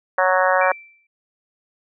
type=harmonic tone; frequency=185.2 Hz; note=F#3; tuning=2 cents sharp; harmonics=3 / 4 / 5 / 6 / 7 / 8 / 9 / 10; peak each=-19 / -22 / -23 / -22 / -27 / -24 / -24 / -27 dBFS; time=0.18-0.72 s; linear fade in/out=2 ms
type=tone with exponential decay; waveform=sine; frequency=2338 Hz; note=D7; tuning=8 cents flat; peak=-23 dBFS; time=0.61-1.07 s; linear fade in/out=5 ms; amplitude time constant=99 ms
effects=none